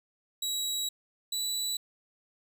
25% pulse tone pair in turn, 3879 / 3947 Hz, B7 / B7, -32 / -2 cents, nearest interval unison, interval 30 cents, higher second, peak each -26 dBFS, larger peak neither, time 0.42-0.89 / 1.32-1.77 s, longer first, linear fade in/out 5 ms, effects none

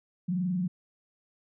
sine tone with frequency modulation, 180.9 Hz, F#3, 39 cents flat, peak -26 dBFS, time 0.28-0.68 s, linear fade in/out 10 ms, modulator 21.9 Hz, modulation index 0.53, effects none

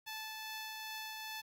10% pulse tone with tremolo, 873 Hz, A5, 14 cents flat, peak -33 dBFS, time 0.06-1.42 s, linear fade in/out 20 ms, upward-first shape triangle, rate 2.5 Hz, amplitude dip 25%, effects 11-bit

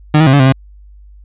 30% pulse tone with pitch steps, 151.7 / 159.2 / 132.9 / 142.9 / 131.2 / 133.7 Hz, D#3 / D#3 / C3 / D3 / C3 / C3, -44 / +40 / +27 / -47 / +5 / +38 cents, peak -3 dBFS, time 0.14-0.524 s, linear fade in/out 5 ms, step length 64 ms, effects added 50 Hz sine -36 dBFS peak until 1.24 s + resampled to 8000 Hz

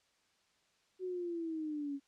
sine linear sweep, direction down, 374.2 to 275.1 Hz, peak -36 dBFS, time 0.99-2 s, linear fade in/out 50 ms, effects white hiss -73 dBFS RMS until 2.07 s + low-pass 6000 Hz 12 dB/octave

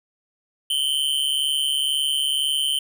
square tone with amplitude modulation, 3069 Hz, G7, 37 cents flat, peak -17 dBFS, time 0.7-2.79 s, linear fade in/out 5 ms, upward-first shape sine, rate 142 Hz, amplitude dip 80%, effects none

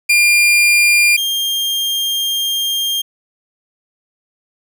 40% pulse tone pair in turn, 2400 / 3204 Hz, D7 / G7, +37 / +37 cents, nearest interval perfect fourth, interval 500 cents, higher second, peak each -8 / -15 dBFS, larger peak first, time 0.09-1.17 / 1.17-3.02 s, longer second, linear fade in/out 10 ms, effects none

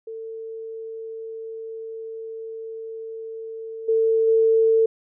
sine tone with level steps, 447.9 Hz, A4, 31 cents sharp, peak -31 / -16 / -14 dBFS, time 0.07-4.86 s, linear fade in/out 5 ms, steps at 3.88 / 4.27 s, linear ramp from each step 10 ms, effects none

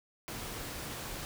pink noise, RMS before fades -41 dBFS, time 0.28-1.25 s, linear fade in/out 0 ms, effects none

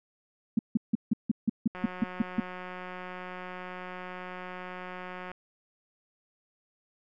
sine tone bursts, 222.7 Hz, A3, 21 cents sharp, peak -20 dBFS, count 11, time 0.57-2.401 s, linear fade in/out 5 ms, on 21 ms, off 160 ms
click train, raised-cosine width 0.5 ms, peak -26 dBFS, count 650, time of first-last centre 1.75-5.316 s, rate 182 Hz
effects none

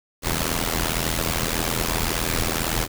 pink noise with amplitude modulation, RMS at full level -20 dBFS, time 0.22-2.88 s, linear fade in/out 50 ms, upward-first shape sine, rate 81.8 Hz, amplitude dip 90%, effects none

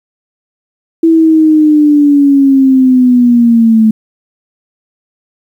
sine linear sweep, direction down, 329.6 to 217.2 Hz, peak -3 dBFS, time 1.03-3.91 s, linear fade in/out 5 ms, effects 7-bit

